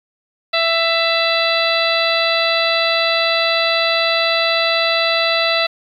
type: harmonic tone with a mistuned harmonic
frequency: 664 Hz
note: E5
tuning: 12 cents sharp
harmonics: 1 / 2 / 3 / 4 / 5 / 6 / 7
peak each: -19 / -22 / -22 / -21 / -25 / -20 / -27 dBFS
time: 0.53-5.67 s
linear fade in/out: 10 ms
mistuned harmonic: 5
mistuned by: +62 cents
effects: 8-bit